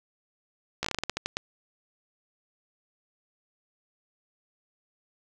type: slowing click train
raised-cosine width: 0.2 ms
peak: -11 dBFS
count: 12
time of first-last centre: 0.83-1.369 s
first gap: 15 ms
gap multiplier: 1.22
effects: none